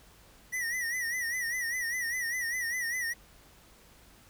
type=tone with vibrato; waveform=square; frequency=1923 Hz; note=B6; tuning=47 cents flat; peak=-31 dBFS; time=0.52-3.14 s; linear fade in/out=20 ms; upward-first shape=sine; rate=5 Hz; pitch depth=92 cents each way; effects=added 50 Hz sine -63 dBFS peak until 4.29 s + pink hiss -58 dBFS RMS until 4.29 s